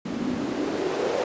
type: noise with band-pass filter sweep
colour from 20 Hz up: white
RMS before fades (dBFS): -27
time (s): 0.05-1.24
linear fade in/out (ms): 5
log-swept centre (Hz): 210 to 510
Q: 3.7
effects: resampled to 16000 Hz